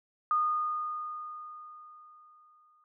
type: tone with exponential decay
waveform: sine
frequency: 1227 Hz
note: D#6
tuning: 25 cents flat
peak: -23 dBFS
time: 0.31-2.84 s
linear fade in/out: 1 ms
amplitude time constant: 550 ms
effects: none